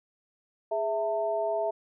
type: tone cluster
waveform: sine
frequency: 415.9 / 659 / 901 Hz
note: G#4 / E5 / A5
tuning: +2 / -1 / +41 cents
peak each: -33 / -27 / -35 dBFS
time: 0.71-1.71 s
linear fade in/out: 10 ms
effects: none